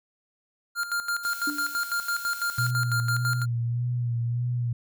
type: tone with tremolo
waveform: square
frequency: 1400 Hz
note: F6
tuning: 4 cents sharp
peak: -25 dBFS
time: 0.75-3.46 s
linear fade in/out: 50 ms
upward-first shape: square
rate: 6 Hz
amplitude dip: 70%
type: noise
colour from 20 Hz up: blue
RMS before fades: -41 dBFS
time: 1.23-2.71 s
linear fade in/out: 5 ms
type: tone with exponential decay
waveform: sine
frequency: 293.7 Hz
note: D4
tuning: in tune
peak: -27 dBFS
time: 1.47-1.86 s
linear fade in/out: 5 ms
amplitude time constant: 83 ms
type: tone with vibrato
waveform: sine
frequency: 120 Hz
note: B2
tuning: 49 cents flat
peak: -24 dBFS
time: 2.58-4.73 s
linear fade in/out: 5 ms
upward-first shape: sine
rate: 1.7 Hz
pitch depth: 38 cents each way
effects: none